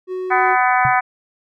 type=tone; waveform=triangle; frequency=370 Hz; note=F#4; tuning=in tune; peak=-20 dBFS; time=0.07-0.57 s; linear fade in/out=50 ms
type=harmonic tone; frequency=250.5 Hz; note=B3; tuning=25 cents sharp; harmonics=3 / 4 / 5 / 6 / 7 / 8 / 9; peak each=-16 / -20 / -21 / -22 / -23 / -26 / -25 dBFS; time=0.3-1.01 s; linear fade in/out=20 ms
type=tone with exponential decay; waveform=sine; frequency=130.81 Hz; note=C3; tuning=in tune; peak=-17 dBFS; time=0.85-0.97 s; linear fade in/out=0 ms; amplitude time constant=25 ms
effects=none